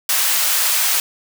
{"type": "high-pass noise", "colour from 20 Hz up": "white", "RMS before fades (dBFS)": -17, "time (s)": [0.09, 1], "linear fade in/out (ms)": 2, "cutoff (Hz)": 850, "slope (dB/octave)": 12, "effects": []}